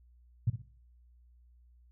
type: tone with echo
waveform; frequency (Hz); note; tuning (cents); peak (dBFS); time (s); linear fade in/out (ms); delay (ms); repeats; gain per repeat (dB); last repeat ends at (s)
sine; 116.54; A#2; 0; -23; 0.47-0.5; 5; 60; 2; -10; 0.62
effects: noise-tail reverb RT60 0.5 s tail -19 dB re dry + added 60 Hz sine -58 dBFS peak until 1.91 s